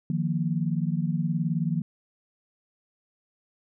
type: chord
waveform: sine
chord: Eb suspended second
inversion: none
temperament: equal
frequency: 155.56 / 174.61 / 233.1 Hz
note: Eb3 / F3 / Bb3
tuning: 0 / 0 / 0 cents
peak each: -27 / -27 / -32 dBFS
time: 0.1-1.82 s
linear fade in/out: 2 ms
effects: none